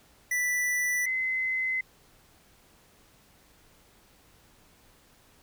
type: tone pair in turn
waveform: square / sine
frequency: 1975.5 / 2047 Hz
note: B6 / C7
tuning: 0 / -38 cents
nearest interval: minor second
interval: 62 cents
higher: second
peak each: -26 dBFS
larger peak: neither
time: 0.31-1.06 / 1.06-1.81 s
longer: neither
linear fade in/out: 5 ms
effects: pink hiss -60 dBFS RMS until 5.42 s